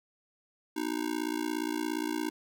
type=tone with amplitude modulation; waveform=square; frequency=310.2 Hz; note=D#4; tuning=5 cents flat; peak=-27 dBFS; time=0.76-2.3 s; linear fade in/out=10 ms; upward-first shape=sine; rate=57.2 Hz; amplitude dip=100%; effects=none